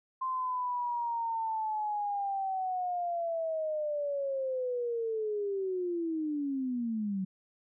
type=linear sweep; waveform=sine; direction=down; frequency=1046.5 to 185 Hz; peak=-30 dBFS; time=0.21-7.25 s; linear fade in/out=10 ms; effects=none